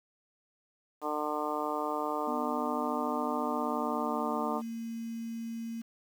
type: harmonic tone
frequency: 150.4 Hz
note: D3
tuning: 42 cents sharp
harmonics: 2 / 3 / 4 / 5 / 6 / 7 / 8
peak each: -38 / -38 / -38 / -38 / -38 / -38 / -38 dBFS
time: 1.01-4.62 s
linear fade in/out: 50 ms
type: tone with pitch glide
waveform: sine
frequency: 246.9 to 229 Hz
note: B3 to A#3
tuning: 0 to -31 cents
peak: -35 dBFS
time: 2.27-5.82 s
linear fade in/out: 10 ms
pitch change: -131 cents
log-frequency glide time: 3.38-4.65 s
effects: 9-bit